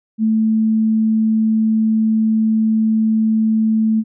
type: tone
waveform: sine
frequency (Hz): 220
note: A3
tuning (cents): 0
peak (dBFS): -12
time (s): 0.18-4.04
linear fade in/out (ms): 50
effects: none